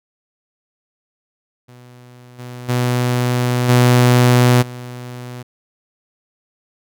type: tone with level steps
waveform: sawtooth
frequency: 123.47 Hz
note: B2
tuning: in tune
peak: -36 / -26 / -11 / -5 / -25 dBFS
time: 1.68-5.43 s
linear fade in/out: 10 ms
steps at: 2.38 / 2.68 / 3.68 / 4.61 s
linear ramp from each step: 20 ms
effects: none